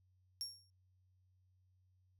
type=tone with exponential decay; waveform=35% pulse; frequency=5530 Hz; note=F8; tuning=18 cents flat; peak=-35 dBFS; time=0.41-0.7 s; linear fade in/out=0 ms; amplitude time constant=62 ms; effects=noise-tail reverb RT60 0.2 s tail -24 dB re dry + added 92 Hz sine -70 dBFS peak until 2.19 s